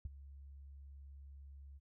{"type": "tone with ADSR envelope", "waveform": "sine", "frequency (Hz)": 69.4, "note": "C#2", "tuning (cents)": 3, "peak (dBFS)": -36, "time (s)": [0.05, 1.8], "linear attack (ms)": 4, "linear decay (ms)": 22, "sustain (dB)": -15, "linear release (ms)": 34, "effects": []}